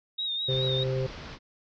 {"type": "tone with vibrato", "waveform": "sine", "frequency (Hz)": 3729, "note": "A#7", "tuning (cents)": 0, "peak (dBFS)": -28, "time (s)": [0.18, 0.84], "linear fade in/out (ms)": 10, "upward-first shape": "sine", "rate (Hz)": 4.8, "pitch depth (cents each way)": 52}
{"type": "low-pass noise", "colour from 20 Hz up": "pink", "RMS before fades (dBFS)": -42, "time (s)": [0.47, 1.39], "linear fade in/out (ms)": 50, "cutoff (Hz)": 5400, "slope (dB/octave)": 48}
{"type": "harmonic tone", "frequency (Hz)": 130.81, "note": "C3", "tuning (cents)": 0, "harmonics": [1, 3, 4], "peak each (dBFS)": [-28, -32, -32], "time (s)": [0.48, 1.07], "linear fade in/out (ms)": 10}
{"effects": []}